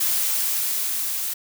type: noise with level ramp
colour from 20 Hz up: blue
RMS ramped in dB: -21 to -27 dBFS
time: 0-1.34 s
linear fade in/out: 10 ms
effects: none